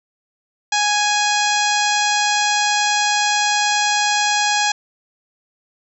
harmonic tone, 830.6 Hz, G#5, in tune, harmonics 1 / 2 / 3 / 4 / 5 / 6 / 7 / 8 / 9, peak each -19 / -22 / -24 / -25 / -26 / -27 / -27 / -28 / -29 dBFS, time 0.72-4.72 s, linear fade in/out 5 ms, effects none

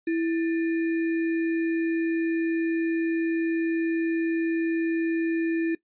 sine tone with sample-and-hold, 329.6 Hz, E4, in tune, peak -22 dBFS, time 0.07-5.75 s, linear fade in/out 5 ms, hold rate 2100 Hz, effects noise-tail reverb RT60 0.1 s tail -19 dB re dry + resampled to 8000 Hz

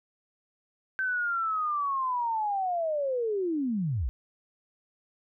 sine linear sweep, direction down, 1550 to 49 Hz, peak -26 dBFS, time 0.99-4.09 s, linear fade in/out 0 ms, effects none

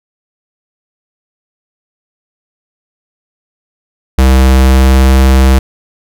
square tone with pitch glide, 65.41 to 65.86 Hz, C2 to C2, 0 to +12 cents, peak -4 dBFS, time 4.18-5.59 s, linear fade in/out 5 ms, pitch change +12 cents, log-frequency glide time 4.52-5.12 s, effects none

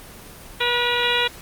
harmonic tone with a mistuned harmonic, 483.4 Hz, B4, 37 cents flat, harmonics 1 / 2 / 3 / 4 / 5 / 6 / 7 / 8, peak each -26 / -26 / -26 / -26 / -26 / -26 / -26 / -26 dBFS, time 0.6-1.28 s, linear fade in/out 10 ms, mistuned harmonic 6, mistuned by -33 cents, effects pink hiss -41 dBFS RMS until 1.41 s + Opus 24 kbps

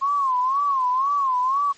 sine tone with vibrato, 1070 Hz, C6, 38 cents sharp, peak -18 dBFS, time 0.01-1.73 s, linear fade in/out 20 ms, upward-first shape sine, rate 2 Hz, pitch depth 130 cents each way, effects white hiss -50 dBFS RMS until 1.77 s + MP3 32 kbps

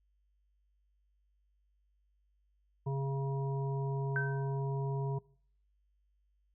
harmonic tone, 136.9 Hz, C#3, 21 cents flat, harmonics 1 / 3 / 5 / 7, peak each -32 / -41 / -49 / -44 dBFS, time 2.86-5.19 s, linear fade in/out 10 ms
sine tone with exponential decay, 1543 Hz, G6, 28 cents flat, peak -29 dBFS, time 4.16-4.59 s, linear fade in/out 1 ms, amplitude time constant 92 ms
effects noise-tail reverb RT60 0.6 s tail -23 dB re dry + added 50 Hz sine -70 dBFS peak until 6.54 s

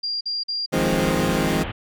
sine tone bursts, 4781 Hz, D8, 30 cents sharp, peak -23 dBFS, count 3, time 0.03-0.662 s, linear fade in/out 10 ms, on 180 ms, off 46 ms
20% pulse chord, F minor seventh, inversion third, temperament equal, 155.56 / 174.61 / 207.7 / 261.6 Hz, Eb3 / F3 / Ab3 / C4, 0 / 0 / 0 / 0 cents, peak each -20 dBFS, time 0.72-1.64 s, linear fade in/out 20 ms
pink low-pass noise, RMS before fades -30 dBFS, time 0.76-1.72 s, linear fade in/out 10 ms, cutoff 3300 Hz, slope 48 dB/octave
effects none

